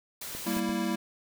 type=noise; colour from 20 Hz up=white; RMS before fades=-39 dBFS; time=0.21-0.6 s; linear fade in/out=5 ms
type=clicks; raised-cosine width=2 ms; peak=-27 dBFS; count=3; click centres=0.35 / 0.569 / 0.693 s
type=chord; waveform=square; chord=E diminished; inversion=first; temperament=equal; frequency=196 / 233.1 / 329.6 Hz; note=G3 / Bb3 / E4; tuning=0 / 0 / 0 cents; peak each=-33 dBFS; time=0.46-0.96 s; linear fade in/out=10 ms
effects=none